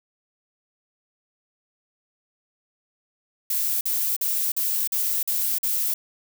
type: noise bursts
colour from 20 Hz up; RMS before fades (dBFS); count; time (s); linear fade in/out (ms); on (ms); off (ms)
violet; -24; 7; 3.5-5.94; 5; 310; 45
effects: none